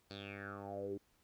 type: tone with low-pass filter sweep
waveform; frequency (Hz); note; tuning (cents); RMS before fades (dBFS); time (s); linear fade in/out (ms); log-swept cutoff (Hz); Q
10% pulse; 100; G2; +35; -45; 0.1-0.98; 10; 4500 to 330; 7.6
effects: pink hiss -74 dBFS RMS until 1.23 s